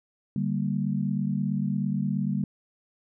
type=chord; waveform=sine; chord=G minor; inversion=second; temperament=equal; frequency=146.83 / 196 / 233.1 Hz; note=D3 / G3 / Bb3; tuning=0 / 0 / 0 cents; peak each=-29 / -27 / -31 dBFS; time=0.36-2.44 s; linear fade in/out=2 ms; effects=none